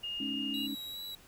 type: tone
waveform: sine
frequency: 2840 Hz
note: F7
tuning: 28 cents sharp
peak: -35 dBFS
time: 0.03-0.67 s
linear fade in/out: 10 ms
type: chord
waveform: sine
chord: Ab suspended fourth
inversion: none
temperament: equal with one note detuned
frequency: 212.9 / 277.2 / 311.1 Hz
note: Ab3 / Db4 / Eb4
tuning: +43 / 0 / 0 cents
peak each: -41 / -37 / -43 dBFS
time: 0.2-0.75 s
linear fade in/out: 5 ms
type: tone with vibrato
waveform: 45% pulse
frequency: 3891 Hz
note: B7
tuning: 27 cents flat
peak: -39 dBFS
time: 0.54-1.15 s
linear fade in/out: 2 ms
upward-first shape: sine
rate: 2.5 Hz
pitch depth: 18 cents each way
effects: pink hiss -58 dBFS RMS until 1.27 s